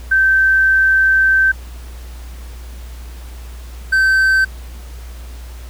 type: tone pair in turn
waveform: sine / triangle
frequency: 1552 / 1546.5 Hz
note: G6 / G6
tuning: -18 / -24 cents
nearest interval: unison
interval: 6 cents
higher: first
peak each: -9 / -8 dBFS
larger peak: second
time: 0.11-1.52 / 3.92-4.45 s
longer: first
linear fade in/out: 10 ms
effects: added 60 Hz sine -29 dBFS peak until 5.69 s + pink hiss -42 dBFS RMS until 5.69 s